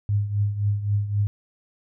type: tone with tremolo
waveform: sine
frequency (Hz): 102.6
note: G#2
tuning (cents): -21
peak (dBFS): -17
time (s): 0.09-1.27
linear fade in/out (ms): 0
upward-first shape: triangle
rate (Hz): 3.8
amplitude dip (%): 75
effects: none